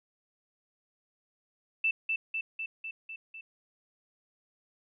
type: tone with echo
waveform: sine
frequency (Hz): 2655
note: E7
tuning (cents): +12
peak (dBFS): -24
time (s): 1.84-1.91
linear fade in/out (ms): 5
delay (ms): 250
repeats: 6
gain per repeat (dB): -3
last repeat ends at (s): 3.41
effects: none